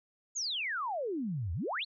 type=exponential two-way sweep; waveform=sine; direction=down then up; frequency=7040 to 77.4 to 4545 Hz; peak=-32 dBFS; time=0.35-1.85 s; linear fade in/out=20 ms; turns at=1.53 s; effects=none